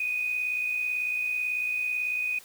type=tone with amplitude modulation; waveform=sine; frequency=2489 Hz; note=D#7; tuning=in tune; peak=-24 dBFS; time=0-2.39 s; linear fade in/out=5 ms; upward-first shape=sine; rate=58.1 Hz; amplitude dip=45%; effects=white hiss -51 dBFS RMS until 2.44 s